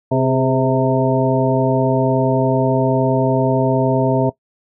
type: harmonic tone with a mistuned harmonic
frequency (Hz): 130.6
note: C3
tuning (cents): -3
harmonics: 1 / 2 / 3 / 4 / 5 / 7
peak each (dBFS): -18 / -19 / -21 / -23 / -19 / -23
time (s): 0.11-4.3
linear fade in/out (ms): 10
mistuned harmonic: 3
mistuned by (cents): +51
effects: noise-tail reverb RT60 0.1 s tail -18 dB re dry